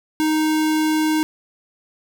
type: tone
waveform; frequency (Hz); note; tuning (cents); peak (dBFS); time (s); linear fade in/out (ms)
square; 311.1; D#4; 0; -17; 0.2-1.23; 0
effects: none